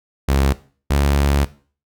sawtooth tone pair in turn, 68.5 / 70.71 Hz, C#2 / C#2, -20 / +35 cents, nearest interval minor second, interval 55 cents, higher second, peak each -10 / -10 dBFS, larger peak neither, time 0.28-0.53 / 0.9-1.45 s, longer second, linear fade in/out 10 ms, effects noise-tail reverb RT60 0.4 s tail -17 dB re dry

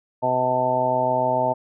harmonic tone, 126.9 Hz, B2, 47 cents sharp, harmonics 1 / 2 / 3 / 4 / 5 / 6 / 7, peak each -32 / -31 / -33 / -29 / -22 / -30 / -22 dBFS, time 0.22-1.54 s, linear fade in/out 20 ms, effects none

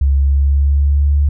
sine tone with pitch glide, 68.9 to 71.99 Hz, C#2 to D2, -10 to -34 cents, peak -9 dBFS, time 0.01-1.29 s, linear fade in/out 5 ms, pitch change +76 cents, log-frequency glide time 0.14-1.18 s, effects none

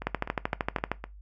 two click trains, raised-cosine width 0.5 ms, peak -20 / -11 dBFS, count 5 / 12, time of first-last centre 0.02-1.04 / 0.07-0.916 s, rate 3.92 / 13 Hz, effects noise-tail reverb RT60 0.2 s tail -19 dB re dry + added 50 Hz sine -45 dBFS peak until 1.21 s

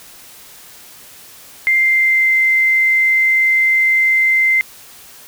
sine tone with pitch glide, 2096 to 2079 Hz, C7 to C7, +2 to -12 cents, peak -10 dBFS, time 1.67-4.61 s, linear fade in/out 0 ms, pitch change -14 cents, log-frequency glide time 1.79-2.33 s, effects white hiss -40 dBFS RMS until 5.27 s

